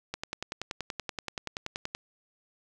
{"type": "click train", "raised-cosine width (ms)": 0.2, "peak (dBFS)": -16, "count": 20, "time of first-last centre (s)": [0.14, 1.95], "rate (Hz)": 10.5, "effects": []}